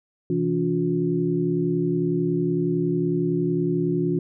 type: tone cluster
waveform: sine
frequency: 128.9 / 165 / 287 / 357.9 Hz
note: C3 / E3 / D4 / F4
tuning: -26 / +2 / -40 / +42 cents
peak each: -33 / -24 / -26 / -24 dBFS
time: 0.3-4.19 s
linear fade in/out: 2 ms
effects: none